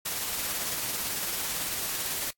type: noise with tremolo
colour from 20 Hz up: white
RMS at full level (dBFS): -30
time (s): 0.05-2.31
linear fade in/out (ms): 10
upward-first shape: triangle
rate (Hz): 18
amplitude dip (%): 30
effects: noise-tail reverb RT60 0.1 s tail -26 dB re dry + AAC 64 kbps